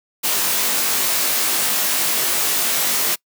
white noise with comb filter, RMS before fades -19 dBFS, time 0.23-3.16 s, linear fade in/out 20 ms, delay 20 ms, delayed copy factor +1, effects noise-tail reverb RT60 0.1 s tail -25 dB re dry + high-pass 200 Hz 12 dB/octave

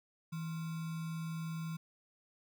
sine tone with sample-and-hold, 162.9 Hz, E3, 20 cents flat, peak -37 dBFS, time 0.32-1.77 s, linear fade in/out 10 ms, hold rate 1225 Hz, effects none

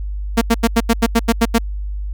sawtooth tone bursts, 230.1 Hz, A#3, 22 cents flat, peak -6 dBFS, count 10, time 0.37-1.585 s, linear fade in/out 10 ms, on 45 ms, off 85 ms, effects added 50 Hz sine -21 dBFS peak until 2.13 s

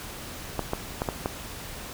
clicks, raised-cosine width 1 ms, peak -12 dBFS, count 5, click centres 0.593 / 0.734 / 1.019 / 1.088 / 1.259 s, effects pink hiss -39 dBFS RMS until 1.93 s

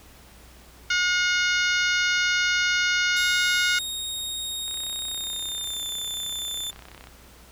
harmonic tone, 720 Hz, F#5, 47 cents flat, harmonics 2 / 3 / 4 / 5 / 6 / 7 / 8 / 9, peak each -23 / -27 / -29 / -31 / -33 / -34 / -35 / -36 dBFS, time 0.9-3.79 s, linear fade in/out 5 ms
sawtooth tone with pitch glide, 3729 to 3542 Hz, A#7 to A7, 0 to +11 cents, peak -26 dBFS, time 3.16-6.71 s, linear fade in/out 10 ms, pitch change -89 cents, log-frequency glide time 5.07-5.86 s
click train, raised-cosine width 0.3 ms, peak -27 dBFS, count 78, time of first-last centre 4.68-7.071 s, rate 32.2 Hz
effects added 60 Hz sine -51 dBFS peak until 7.51 s + pink hiss -51 dBFS RMS until 7.51 s

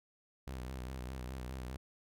sawtooth tone with vibrato, 63.9 Hz, C2, 40 cents flat, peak -37 dBFS, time 0.47-1.77 s, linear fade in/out 5 ms, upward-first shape sine, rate 4.9 Hz, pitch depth 71 cents each way, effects none

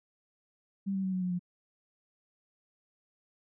sine tone with pitch steps, 196 / 192.19 / 188.45 / 184.79 / 181.19 / 177.67 Hz, G3 / G3 / F#3 / F#3 / F#3 / F3, 0 / -34 / +32 / -2 / -36 / +30 cents, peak -29 dBFS, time 0.86-1.394 s, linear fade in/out 20 ms, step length 89 ms, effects none

